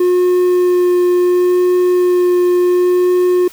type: tone with vibrato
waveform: triangle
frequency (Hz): 358.6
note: F4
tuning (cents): +46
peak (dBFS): -7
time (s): 0-3.48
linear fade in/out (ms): 5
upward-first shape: sine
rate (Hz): 0.71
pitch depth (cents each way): 10
effects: white hiss -39 dBFS RMS until 3.52 s